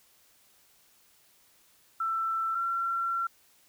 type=tone pair in turn; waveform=sine; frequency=1334 / 1361.2 Hz; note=E6 / F6; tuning=+20 / -45 cents; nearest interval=unison; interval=35 cents; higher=second; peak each=-27 dBFS; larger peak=neither; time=2-2.55 / 2.55-3.27 s; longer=second; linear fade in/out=5 ms; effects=white hiss -63 dBFS RMS until 3.68 s